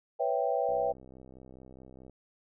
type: chord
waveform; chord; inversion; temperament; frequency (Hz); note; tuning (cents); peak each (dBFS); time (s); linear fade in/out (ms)
sine; C# half-diminished seventh; third; equal; 493.9 / 554.4 / 659.3 / 784; B4 / C#5 / E5 / G5; 0 / 0 / 0 / 0; -32; 0.19-0.93; 20
type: click train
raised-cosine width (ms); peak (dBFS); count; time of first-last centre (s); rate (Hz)
2; -38; 92; 0.69-2.096; 64.7
effects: none